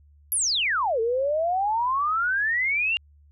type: exponential two-way sweep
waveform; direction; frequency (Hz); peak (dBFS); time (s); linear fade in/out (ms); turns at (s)
sine; down then up; 11840 to 440 to 2829; -21; 0.32-2.97; 0; 1
effects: added 73 Hz sine -52 dBFS peak until 3.31 s